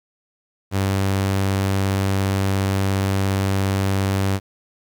sawtooth tone, 97.2 Hz, G2, 14 cents flat, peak -14 dBFS, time 0.71-4.4 s, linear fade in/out 50 ms, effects 9-bit

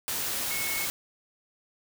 sine tone in noise, 2194 Hz, C#7, 18 cents flat, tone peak -33 dBFS, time 0.51-0.85 s, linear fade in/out 0 ms, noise white, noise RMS -31 dBFS, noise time 0.08-0.9 s, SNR -5 dB, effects none

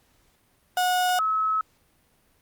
35% pulse / sine tone pair in turn, 728 / 1290.1 Hz, F#5 / E6, -28 / -38 cents, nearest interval minor seventh, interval 990 cents, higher second, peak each -19 / -21 dBFS, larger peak first, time 0.77-1.19 / 1.19-1.61 s, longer neither, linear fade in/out 2 ms, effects pink hiss -64 dBFS RMS until 2.41 s + Opus 48 kbps

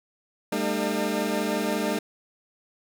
20% pulse tone cluster, 199.8 / 225.5 / 302.6 Hz, G3 / A3 / D#4, +33 / +43 / -48 cents, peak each -24 dBFS, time 0.52-1.99 s, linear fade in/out 5 ms, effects none

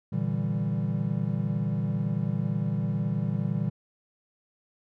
triangle chord, E half-diminished seventh, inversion second, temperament equal, 116.54 / 146.83 / 164.81 / 196 Hz, Bb2 / D3 / E3 / G3, 0 / 0 / 0 / 0 cents, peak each -29 dBFS, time 0.12-3.7 s, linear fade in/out 10 ms, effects none

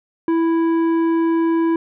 sine tone with tanh clipping, 330 Hz, E4, 2 cents sharp, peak -16 dBFS, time 0.28-1.76 s, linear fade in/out 2 ms, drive 10 dB, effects none

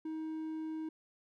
triangle tone, 316 Hz, D#4, 27 cents sharp, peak -35 dBFS, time 0.05-0.89 s, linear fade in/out 5 ms, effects none

